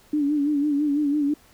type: tone with vibrato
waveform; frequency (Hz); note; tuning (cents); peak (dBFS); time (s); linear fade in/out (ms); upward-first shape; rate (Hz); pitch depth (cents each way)
sine; 291.5; D4; -13; -19; 0.13-1.34; 5; sine; 6; 66
effects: pink hiss -55 dBFS RMS until 1.53 s